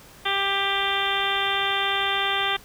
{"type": "harmonic tone", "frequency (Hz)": 394.8, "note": "G4", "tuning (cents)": 12, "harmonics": [1, 2, 3, 4, 5, 6, 7, 8, 9], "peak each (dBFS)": [-33, -29, -29, -30, -30, -33, -33, -29, -29], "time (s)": [0.25, 2.57], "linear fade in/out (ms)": 10, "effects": ["pink hiss -48 dBFS RMS until 2.64 s"]}